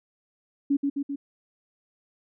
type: tone with echo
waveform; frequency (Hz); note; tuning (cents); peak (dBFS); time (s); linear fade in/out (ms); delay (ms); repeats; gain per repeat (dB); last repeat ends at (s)
sine; 281.1; C#4; +24; -19; 0.7-0.77; 10; 130; 3; -3; 1.16
effects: none